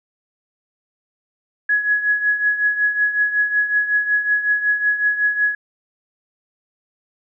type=tone with tremolo; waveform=sine; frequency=1680 Hz; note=G#6; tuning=19 cents sharp; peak=-12 dBFS; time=1.69-5.55 s; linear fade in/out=5 ms; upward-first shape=triangle; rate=5.4 Hz; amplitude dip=75%; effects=none